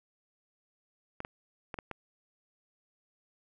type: clicks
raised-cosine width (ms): 0.5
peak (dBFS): -23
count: 5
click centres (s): 1.204 / 1.249 / 1.742 / 1.788 / 1.913
effects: none